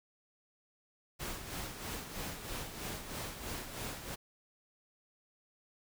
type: noise with tremolo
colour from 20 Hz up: pink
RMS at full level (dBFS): -40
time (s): 1.19-4.16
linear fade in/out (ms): 20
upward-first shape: sine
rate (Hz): 3.1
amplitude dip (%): 55
effects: none